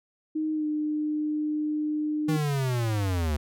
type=tone with pitch glide; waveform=sine; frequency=311.1 to 302.9 Hz; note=D#4 to D#4; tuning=0 to -46 cents; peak=-25 dBFS; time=0.35-2.37 s; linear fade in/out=10 ms; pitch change=-46 cents; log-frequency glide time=0.53-0.66 s
type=linear sweep; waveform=square; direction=down; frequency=161.4 to 71.6 Hz; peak=-25 dBFS; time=2.28-3.37 s; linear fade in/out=10 ms
effects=none